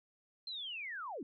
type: linear sweep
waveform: sine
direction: down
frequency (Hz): 4186 to 218.8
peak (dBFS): -40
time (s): 0.47-1.23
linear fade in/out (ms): 2
effects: none